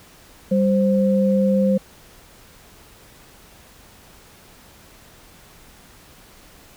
sine tone pair together, 196 / 523.3 Hz, G3 / C5, 0 / 0 cents, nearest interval octave + perfect fourth, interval 1700 cents, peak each -16 / -19 dBFS, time 0.51-1.78 s, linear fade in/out 10 ms, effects pink hiss -48 dBFS RMS until 6.76 s

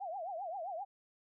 sine tone with vibrato, 719 Hz, F#5, 50 cents flat, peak -38 dBFS, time 0-0.85 s, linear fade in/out 20 ms, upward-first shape triangle, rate 7.6 Hz, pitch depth 250 cents each way, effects none

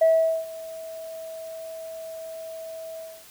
sine tone with ADSR envelope, 649 Hz, E5, 27 cents flat, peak -12 dBFS, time 0.01-3.25 s, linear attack 9 ms, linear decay 430 ms, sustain -22 dB, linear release 260 ms, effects tanh soft clip ceiling -12 dBFS + white hiss -49 dBFS RMS until 3.3 s

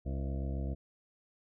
harmonic tone with a mistuned harmonic, 67.5 Hz, C#2, 45 cents flat, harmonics 1 / 2 / 3 / 4 / 5 / 7 / 8 / 9 / 10, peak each -34 / -40 / -44 / -46 / -48 / -51 / -52 / -53 / -54 dBFS, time 0.05-0.75 s, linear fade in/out 20 ms, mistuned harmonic 9, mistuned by +55 cents, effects none

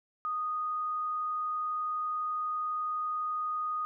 sine tone, 1239 Hz, D#6, 8 cents flat, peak -30 dBFS, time 0.25-3.85 s, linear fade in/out 0 ms, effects none

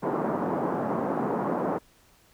pink band-pass noise, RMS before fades -28 dBFS, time 0.02-1.79 s, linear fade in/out 20 ms, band 180 to 1100 Hz, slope 24 dB/octave, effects pink hiss -60 dBFS RMS until 2.33 s

